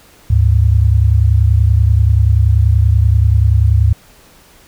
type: tone pair together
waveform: sine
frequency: 73.42 / 103.83 Hz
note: D2 / G#2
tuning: 0 / 0 cents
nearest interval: tritone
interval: 600 cents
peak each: -10 / -10 dBFS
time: 0.3-3.93 s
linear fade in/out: 5 ms
effects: pink hiss -45 dBFS RMS until 4.67 s